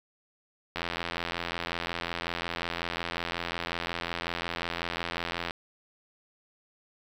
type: click train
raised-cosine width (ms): 0.3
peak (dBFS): -15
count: 407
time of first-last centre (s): 0.76-5.509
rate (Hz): 85.5
effects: 8-bit